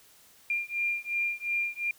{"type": "beating tone pair", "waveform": "sine", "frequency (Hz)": [2395, 2397.8], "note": ["D7", "D7"], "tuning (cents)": [33, 35], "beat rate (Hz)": 2.8, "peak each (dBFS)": -31, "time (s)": [0.5, 1.91], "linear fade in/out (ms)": 2, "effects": ["white hiss -58 dBFS RMS until 1.98 s"]}